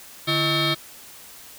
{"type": "tone with frequency modulation", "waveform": "sine", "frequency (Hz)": 1781, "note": "A6", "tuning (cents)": 21, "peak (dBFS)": -16, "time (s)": [0.27, 0.75], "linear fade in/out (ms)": 20, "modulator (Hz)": 482, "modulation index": 5, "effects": ["tanh soft clip ceiling -18 dBFS", "white hiss -44 dBFS RMS until 1.58 s"]}